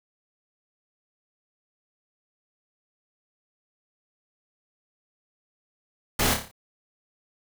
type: noise with echo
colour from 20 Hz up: pink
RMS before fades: -23 dBFS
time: 6.19-6.34 s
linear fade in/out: 5 ms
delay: 29 ms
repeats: 6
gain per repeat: -5 dB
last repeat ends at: 6.514 s
effects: none